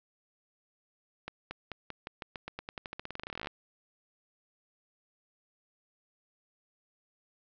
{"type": "accelerating click train", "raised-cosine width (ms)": 0.3, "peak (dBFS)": -22, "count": 30, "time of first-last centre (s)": [1.28, 3.472], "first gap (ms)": 230, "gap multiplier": 0.9, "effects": ["low-pass 5000 Hz 12 dB/octave"]}